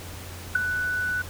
sine tone with ADSR envelope, 1486 Hz, F#6, 7 cents sharp, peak -14 dBFS, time 0.55-1.22 s, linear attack 6 ms, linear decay 10 ms, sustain -10 dB, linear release 6 ms, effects added 88 Hz sine -39 dBFS peak until 1.29 s + pink hiss -41 dBFS RMS until 1.29 s

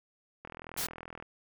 click train, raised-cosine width 0.5 ms, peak -28 dBFS, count 33, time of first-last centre 0.45-1.225 s, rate 41.3 Hz
white noise, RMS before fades -34 dBFS, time 0.77-0.87 s, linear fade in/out 10 ms
effects none

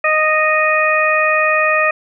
harmonic tone, 620 Hz, D#5, 6 cents flat, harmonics 1 / 2 / 3 / 4, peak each -17 / -17 / -17 / -17 dBFS, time 0.04-1.91 s, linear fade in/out 5 ms, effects none

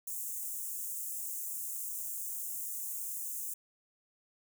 white high-pass noise, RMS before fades -39 dBFS, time 0.07-3.54 s, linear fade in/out 5 ms, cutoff 6700 Hz, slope 48 dB/octave, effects none

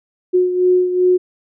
sine beating tone pair, 363.1 / 365.7 Hz, F#4 / F#4, -33 / -20 cents, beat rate 2.6 Hz, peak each -12 / -19 dBFS, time 0.33-1.18 s, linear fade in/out 20 ms, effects none

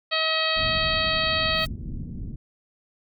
harmonic tone, 638 Hz, D#5, 43 cents sharp, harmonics 1 / 2 / 3 / 4 / 5 / 6 / 7, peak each -29 / -29 / -29 / -29 / -29 / -29 / -29 dBFS, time 0.11-1.66 s, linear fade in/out 20 ms
pink low-pass noise, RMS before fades -33 dBFS, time 0.56-2.36 s, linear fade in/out 10 ms, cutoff 250 Hz, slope 24 dB/octave
blue noise with exponential growth, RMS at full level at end -40 dBFS, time 1.43-1.67 s, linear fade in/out 5 ms, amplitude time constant 51 ms
effects none

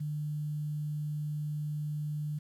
sine tone with quantisation, 150 Hz, D3, 37 cents sharp, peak -32 dBFS, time 0-2.39 s, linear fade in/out 10 ms, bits 10, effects none

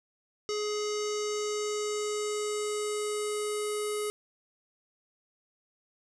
square tone with low-pass filter sweep, 420.1 Hz, G#4, 20 cents sharp, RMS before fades -32 dBFS, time 0.49-4.1 s, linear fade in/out 0 ms, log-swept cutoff 5800 to 10000 Hz, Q 4, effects none

